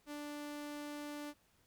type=tone; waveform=sawtooth; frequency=293.7 Hz; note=D4; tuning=in tune; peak=-39 dBFS; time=0.06-1.34 s; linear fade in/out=50 ms; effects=pink hiss -72 dBFS RMS until 1.66 s